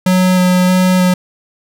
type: tone with vibrato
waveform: square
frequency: 183 Hz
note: F#3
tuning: 19 cents flat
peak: -9 dBFS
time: 0.06-1.14 s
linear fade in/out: 5 ms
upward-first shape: square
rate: 1.6 Hz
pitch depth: 10 cents each way
effects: none